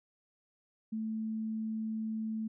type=tone; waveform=sine; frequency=220 Hz; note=A3; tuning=in tune; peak=-33 dBFS; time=0.92-2.48 s; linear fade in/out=10 ms; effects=none